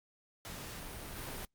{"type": "noise with level steps", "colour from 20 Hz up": "pink", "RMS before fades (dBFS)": [-45, -42], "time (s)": [0.45, 1.45], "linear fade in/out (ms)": 0, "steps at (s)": 1.16, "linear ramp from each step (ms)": 5, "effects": ["noise-tail reverb RT60 0.1 s tail -26 dB re dry", "Opus 48 kbps"]}